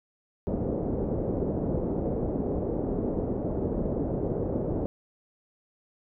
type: low-pass noise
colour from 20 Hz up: white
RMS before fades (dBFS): -29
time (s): 0.47-4.86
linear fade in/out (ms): 0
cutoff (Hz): 500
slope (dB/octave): 24
effects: none